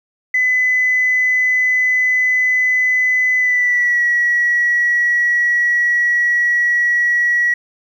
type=tone with pitch glide; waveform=sine; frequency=2010 to 1923.7 Hz; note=B6 to B6; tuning=+30 to -46 cents; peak=-11 dBFS; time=0.34-7.54 s; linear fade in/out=5 ms; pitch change=-76 cents; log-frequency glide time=3.38-4.02 s; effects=tanh soft clip ceiling -7 dBFS + 8-bit